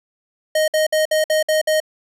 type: tone bursts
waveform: square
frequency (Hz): 622.3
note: D#5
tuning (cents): 0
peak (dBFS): -15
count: 7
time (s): 0.55-1.802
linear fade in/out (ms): 5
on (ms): 130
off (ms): 57
effects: resampled to 32000 Hz